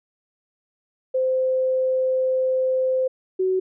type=tone pair in turn; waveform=sine; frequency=518 / 374.3 Hz; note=C5 / F#4; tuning=-17 / +20 cents; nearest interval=tritone; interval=563 cents; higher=first; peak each=-18 dBFS; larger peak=neither; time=1.14-3.08 / 3.39-3.6 s; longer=first; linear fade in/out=10 ms; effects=none